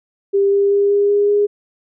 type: tone with pitch steps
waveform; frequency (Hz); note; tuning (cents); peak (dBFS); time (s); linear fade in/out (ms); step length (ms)
sine; 397.2 / 400 / 402.7 / 405.5 / 408.4 / 411.2; G4 / G4 / G4 / G#4 / G#4 / G#4; +23 / +35 / +47 / -41 / -29 / -17; -11; 0.33-1.47; 20; 190
effects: none